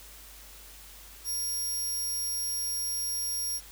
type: tone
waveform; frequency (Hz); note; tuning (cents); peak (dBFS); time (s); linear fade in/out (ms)
10% pulse; 5600; F8; +4; -24; 1.24-3.61; 50
effects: added 50 Hz sine -52 dBFS peak until 3.71 s + white hiss -50 dBFS RMS until 3.71 s